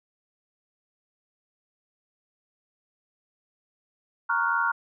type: chord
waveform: sine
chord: Gb major seventh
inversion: first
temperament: equal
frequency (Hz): 932.3 / 1108.7 / 1396.9 / 1480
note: Bb5 / Db6 / F6 / Gb6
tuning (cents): 0 / 0 / 0 / 0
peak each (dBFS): -28 / -29 / -25 / -30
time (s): 4.29-4.72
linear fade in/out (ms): 10
effects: none